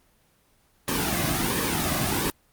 pink noise with flanger, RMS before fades -25 dBFS, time 0.88-2.3 s, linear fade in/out 0 ms, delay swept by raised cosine 1.4 to 2.22 ms, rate 1.4 Hz, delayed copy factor -1, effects pink hiss -63 dBFS RMS until 2.52 s + Opus 24 kbps

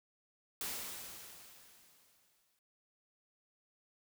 white noise with exponential decay, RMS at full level -39 dBFS, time 0.61-2.59 s, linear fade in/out 1 ms, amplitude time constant 430 ms, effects none

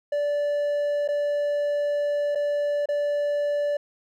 triangle tone with dropouts, 582 Hz, D5, 16 cents flat, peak -20 dBFS, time 0.12-3.77 s, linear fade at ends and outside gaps 5 ms, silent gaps 1.078-1.086 / 2.35-2.355 / 2.858-2.887 s, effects none

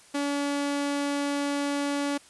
sawtooth tone, 285 Hz, C#4, 48 cents sharp, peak -22 dBFS, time 0.14-2.18 s, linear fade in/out 10 ms, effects white hiss -54 dBFS RMS until 2.29 s + resampled to 24000 Hz

